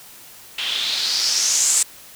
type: noise with low-pass filter sweep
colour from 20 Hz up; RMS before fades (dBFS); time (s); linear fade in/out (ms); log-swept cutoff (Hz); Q
blue; -20; 0.58-1.83; 5; 3000 to 8100; 4.4
effects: white hiss -43 dBFS RMS until 2.15 s